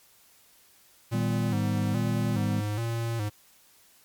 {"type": "tone with vibrato", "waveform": "square", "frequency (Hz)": 110, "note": "A2", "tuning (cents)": 0, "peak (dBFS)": -28, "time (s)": [1.11, 3.3], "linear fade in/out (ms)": 20, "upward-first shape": "square", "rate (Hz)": 1.2, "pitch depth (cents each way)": 88}
{"type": "chord", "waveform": "triangle", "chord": "Eb augmented", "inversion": "none", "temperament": "equal", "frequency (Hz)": [155.56, 196, 246.9], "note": ["Eb3", "G3", "B3"], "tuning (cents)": [0, 0, 0], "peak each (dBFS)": [-30, -28, -30], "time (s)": [1.13, 2.61], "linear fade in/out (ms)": 10}
{"effects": ["white hiss -59 dBFS RMS until 4.04 s", "MP3 96 kbps"]}